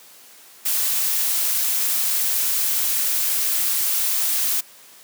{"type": "noise", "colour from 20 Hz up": "blue", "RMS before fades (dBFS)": -21, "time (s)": [0.65, 4.61], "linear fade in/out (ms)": 10, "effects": ["white hiss -47 dBFS RMS until 5.03 s", "high-pass 200 Hz 12 dB/octave"]}